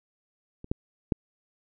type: clicks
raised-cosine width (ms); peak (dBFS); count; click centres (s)
3; -28 / -13 / -10; 3; 0.644 / 0.715 / 1.122
effects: none